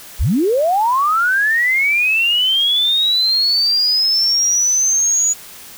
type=linear sweep; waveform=sine; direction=up; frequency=30.87 to 6860 Hz; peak=-12 dBFS; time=0.19-5.34 s; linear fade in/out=20 ms; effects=white hiss -37 dBFS RMS until 5.77 s